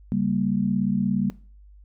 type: chord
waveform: sine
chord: G diminished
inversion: second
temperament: equal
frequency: 138.59 / 196 / 233.1 Hz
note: Db3 / G3 / Bb3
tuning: 0 / 0 / 0 cents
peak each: -29 / -23 / -25 dBFS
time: 0.12-1.3 s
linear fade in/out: 0 ms
effects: noise-tail reverb RT60 0.4 s tail -20 dB re dry + added 50 Hz sine -46 dBFS peak until 1.84 s